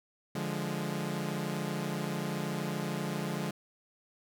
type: chord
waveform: sawtooth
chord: D diminished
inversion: none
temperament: equal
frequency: 146.83 / 174.61 / 207.7 Hz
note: D3 / F3 / Ab3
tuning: 0 / 0 / 0 cents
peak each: -33 dBFS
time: 0.35-3.51 s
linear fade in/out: 5 ms
effects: none